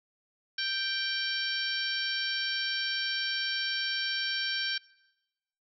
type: harmonic tone with a mistuned harmonic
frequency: 784 Hz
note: G5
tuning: in tune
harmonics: 2 / 3 / 4 / 5 / 6 / 7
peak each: -34 / -40 / -36 / -38 / -37 / -37 dBFS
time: 0.58-4.78 s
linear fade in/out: 5 ms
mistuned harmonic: 6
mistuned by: -53 cents
effects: noise-tail reverb RT60 1.0 s tail -22 dB re dry